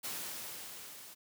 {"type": "noise with level ramp", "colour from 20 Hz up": "white", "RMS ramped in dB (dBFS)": [-39, -52], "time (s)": [0.03, 1.15], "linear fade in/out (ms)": 20, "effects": ["high-pass 100 Hz 12 dB/octave"]}